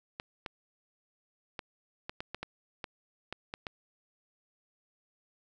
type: clicks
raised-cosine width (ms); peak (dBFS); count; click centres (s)
0.3; -21; 11; 0.199 / 0.462 / 1.592 / 2.095 / 2.205 / 2.346 / 2.43 / 2.842 / 3.326 / 3.539 / 3.668
effects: none